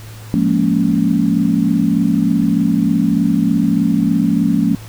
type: chord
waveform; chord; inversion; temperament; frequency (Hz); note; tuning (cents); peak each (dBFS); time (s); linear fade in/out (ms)
sine; Bb minor seventh; second; just; 174.81 / 209.8 / 233.1 / 279.7; F3 / Ab3 / Bb3 / Db4; +2 / +18 / 0 / +16; -17; 0.34-4.75; 0
effects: added 109 Hz sine -32 dBFS peak until 4.88 s + pink hiss -39 dBFS RMS until 4.88 s